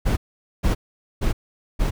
brown noise bursts, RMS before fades -19 dBFS, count 4, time 0.05-1.91 s, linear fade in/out 20 ms, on 120 ms, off 460 ms, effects none

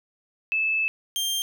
sine / sawtooth tone pair in turn, 2618 / 3181 Hz, E7 / G7, -13 / +25 cents, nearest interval minor third, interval 338 cents, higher second, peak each -21 dBFS, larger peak neither, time 0.52-0.88 / 1.16-1.42 s, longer first, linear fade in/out 0 ms, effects none

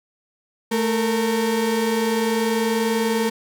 35% pulse tone pair together, 220 / 460.3 Hz, A3 / A#4, 0 / -22 cents, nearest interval octave + minor second, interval 1278 cents, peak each -20 dBFS, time 0.71-3.3 s, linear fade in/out 10 ms, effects none

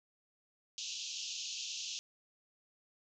white band-pass noise, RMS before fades -42 dBFS, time 0.78-1.99 s, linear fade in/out 0 ms, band 2600 to 6900 Hz, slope 96 dB/octave, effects none

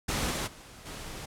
pink noise with level steps, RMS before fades -30 / -32 / -49 / -41 dBFS, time 0.08-1.26 s, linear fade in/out 10 ms, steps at 0.3 / 0.46 / 0.85 s, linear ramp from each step 20 ms, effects low-pass 11000 Hz 12 dB/octave

